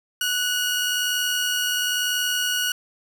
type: tone pair together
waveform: sawtooth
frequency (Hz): 1478 / 2875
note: F#6 / F7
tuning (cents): -2 / +50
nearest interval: octave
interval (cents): 1152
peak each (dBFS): -21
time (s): 0.21-2.72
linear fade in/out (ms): 2
effects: none